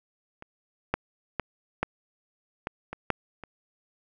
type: clicks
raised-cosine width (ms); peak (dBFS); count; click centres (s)
0.5; -27 / -9 / -12 / -10 / -15 / -20 / -8 / -25; 8; 0.424 / 0.94 / 1.397 / 1.83 / 2.671 / 2.93 / 3.103 / 3.437
effects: none